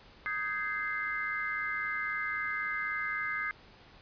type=chord; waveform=sine; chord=Ab major seventh; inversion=second; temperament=just; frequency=1245.9 / 1557.4 / 1661.2 / 2077 Hz; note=Eb6 / G6 / Ab6 / C7; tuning=+2 / -12 / 0 / -13 cents; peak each=-38 / -39 / -37 / -35 dBFS; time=0.26-3.51 s; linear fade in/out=0 ms; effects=pink hiss -56 dBFS RMS until 4.01 s + resampled to 11025 Hz